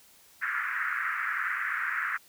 pink band-pass noise, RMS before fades -31 dBFS, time 0.41-2.18 s, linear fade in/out 20 ms, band 1300 to 2000 Hz, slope 48 dB/octave, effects white hiss -58 dBFS RMS until 2.28 s

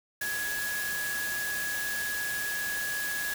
sine tone in noise, 1673 Hz, G#6, 12 cents sharp, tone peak -31 dBFS, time 0.21-3.34 s, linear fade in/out 5 ms, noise white, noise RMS -36 dBFS, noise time 0.21-3.34 s, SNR +2 dB, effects none

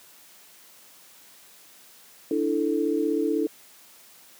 sine chord, D suspended second, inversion none, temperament equal, 293.7 / 329.6 / 440 Hz, D4 / E4 / A4, 0 / 0 / 0 cents, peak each -26 dBFS, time 2.31-3.47 s, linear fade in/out 2 ms, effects white hiss -52 dBFS RMS until 4.39 s + high-pass 150 Hz 12 dB/octave

